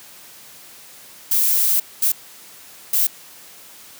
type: noise bursts at uneven times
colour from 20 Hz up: violet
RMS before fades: -17 dBFS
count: 3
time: 1.31-1.8 / 2.02-2.12 / 2.93-3.07 s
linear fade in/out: 5 ms
effects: white hiss -43 dBFS RMS until 3.99 s + high-pass 100 Hz 12 dB/octave